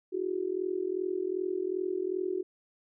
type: tone with amplitude modulation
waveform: sine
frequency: 370 Hz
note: F#4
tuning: in tune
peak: -25 dBFS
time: 0.12-2.43 s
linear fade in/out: 20 ms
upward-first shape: sine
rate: 42.6 Hz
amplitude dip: 90%
effects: none